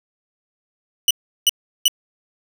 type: tone bursts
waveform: sawtooth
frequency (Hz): 2960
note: F#7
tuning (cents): 0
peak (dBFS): -8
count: 3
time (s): 1.08-1.881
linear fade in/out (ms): 2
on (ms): 27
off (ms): 360
effects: none